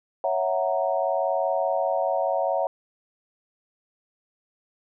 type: chord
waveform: sine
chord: F# dominant seventh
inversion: second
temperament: equal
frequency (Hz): 554.4 / 659.3 / 740 / 932.3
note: C#5 / E5 / F#5 / A#5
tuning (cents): 0 / 0 / 0 / 0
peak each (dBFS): -26 / -26 / -27 / -31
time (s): 0.24-2.67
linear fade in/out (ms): 2
effects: none